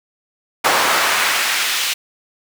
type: noise with high-pass filter sweep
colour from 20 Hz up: brown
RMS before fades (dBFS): -17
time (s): 0.64-1.94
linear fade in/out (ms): 10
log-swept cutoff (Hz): 860 to 3000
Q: 0.97
effects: none